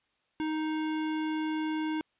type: tone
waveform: square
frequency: 311.7 Hz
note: D#4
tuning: 3 cents sharp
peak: -30 dBFS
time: 0.4-2.01 s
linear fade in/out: 0 ms
effects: white hiss -74 dBFS RMS until 2.19 s + resampled to 8000 Hz